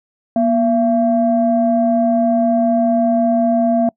sine tone pair together, 238.8 / 676 Hz, A#3 / E5, +42 / +43 cents, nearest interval octave + tritone, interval 1801 cents, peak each -14 dBFS, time 0.36-3.89 s, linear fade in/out 2 ms, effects noise-tail reverb RT60 0.1 s tail -26 dB re dry + tanh soft clip ceiling -4 dBFS

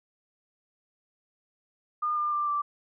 sine tone with pitch steps, 1214 / 1199.4 / 1184.9 / 1170.6 Hz, D#6 / D6 / D6 / D6, -43 / +36 / +15 / -6 cents, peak -25 dBFS, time 2.02-2.62 s, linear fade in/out 10 ms, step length 150 ms, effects none

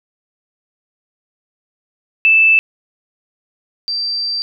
sine tone pair in turn, 2637 / 4690 Hz, E7 / D8, 0 / -3 cents, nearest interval minor seventh, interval 997 cents, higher second, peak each -7 / -17 dBFS, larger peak first, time 2.25-2.59 / 3.88-4.42 s, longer second, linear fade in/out 0 ms, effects none

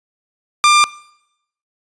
sawtooth tone, 1193 Hz, D6, 27 cents sharp, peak -4 dBFS, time 0.64-0.84 s, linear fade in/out 0 ms, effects noise-tail reverb RT60 0.8 s tail -21 dB re dry + resampled to 22050 Hz

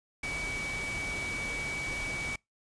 sine tone in noise, 2274 Hz, C#7, 44 cents sharp, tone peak -34 dBFS, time 0.23-2.36 s, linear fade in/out 5 ms, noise pink, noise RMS -39 dBFS, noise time 0.23-2.36 s, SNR +2 dB, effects noise-tail reverb RT60 0.2 s tail -26 dB re dry + resampled to 22050 Hz

